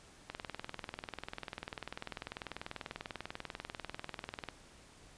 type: click train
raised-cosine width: 0.3 ms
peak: -24 dBFS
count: 86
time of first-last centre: 0.3-4.487 s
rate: 20.3 Hz
effects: pink hiss -59 dBFS RMS until 5.17 s + resampled to 22050 Hz